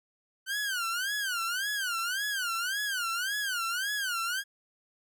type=tone with vibrato; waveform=sawtooth; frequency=1508 Hz; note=F#6; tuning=32 cents sharp; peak=-26 dBFS; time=0.46-4.44 s; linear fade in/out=50 ms; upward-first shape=sine; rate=1.8 Hz; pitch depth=200 cents each way; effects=none